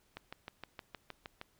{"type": "click train", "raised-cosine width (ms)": 0.3, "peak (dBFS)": -27, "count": 9, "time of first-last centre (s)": [0.17, 1.414], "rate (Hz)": 6.43, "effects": ["pink hiss -71 dBFS RMS until 1.59 s"]}